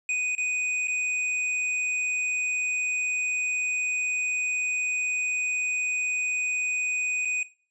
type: tone with dropouts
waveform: square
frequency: 2489 Hz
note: D#7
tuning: in tune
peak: -25 dBFS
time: 0.09-7.43 s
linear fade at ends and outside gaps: 2 ms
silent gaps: 0.351-0.38 / 0.873-0.881 / 7.25-7.254 s
effects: noise-tail reverb RT60 0.4 s tail -18 dB re dry + resampled to 22050 Hz